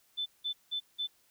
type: tone bursts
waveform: sine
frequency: 3520 Hz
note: A7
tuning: in tune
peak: -31 dBFS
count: 4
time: 0.17-1.074 s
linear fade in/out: 20 ms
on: 91 ms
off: 180 ms
effects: white hiss -68 dBFS RMS until 1.3 s